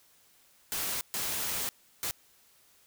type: noise bursts at uneven times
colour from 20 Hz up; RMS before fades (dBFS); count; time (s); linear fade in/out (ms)
white; -33; 3; 0.72-1.01 / 1.14-1.69 / 2.03-2.11; 0
effects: white hiss -63 dBFS RMS until 2.86 s